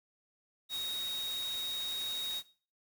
sine tone in noise, 3765 Hz, A#7, 16 cents sharp, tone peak -34 dBFS, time 0.69-2.43 s, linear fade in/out 50 ms, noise white, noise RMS -45 dBFS, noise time 0.69-2.43 s, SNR +8 dB, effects noise-tail reverb RT60 0.4 s tail -17 dB re dry

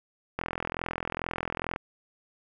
click train, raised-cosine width 0.5 ms, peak -15 dBFS, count 59, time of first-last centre 0.39-1.761 s, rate 42.3 Hz, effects none

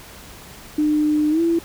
sine tone with pitch glide, 301.8 to 334.9 Hz, D4 to E4, +47 to +27 cents, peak -15 dBFS, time 0.78-1.59 s, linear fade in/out 5 ms, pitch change +180 cents, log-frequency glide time 1.3-1.41 s, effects pink hiss -41 dBFS RMS until 1.64 s

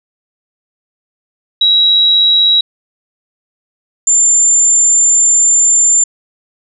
sine tone pair in turn, 3868 / 7218 Hz, B7 / A8, -37 / +43 cents, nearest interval major seventh, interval 1080 cents, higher second, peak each -6 dBFS, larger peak neither, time 1.61-2.61 / 4.07-6.04 s, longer second, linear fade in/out 5 ms, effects none

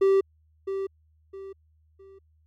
triangle tone with echo, 388.8 Hz, G4, 14 cents flat, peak -15 dBFS, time 0.01-0.21 s, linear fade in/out 10 ms, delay 660 ms, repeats 3, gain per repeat -10 dB, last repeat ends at 2.19 s, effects added 78 Hz sine -60 dBFS peak until 2.46 s

